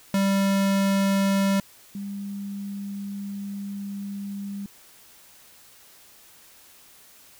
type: tone pair in turn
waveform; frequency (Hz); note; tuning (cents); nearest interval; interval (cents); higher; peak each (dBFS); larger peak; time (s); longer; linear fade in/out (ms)
square / sine; 196 / 199.89; G3 / G3; 0 / +34; unison; 34; second; -20 / -30; first; 0.14-1.6 / 1.95-4.66; second; 2
effects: white hiss -52 dBFS RMS until 7.39 s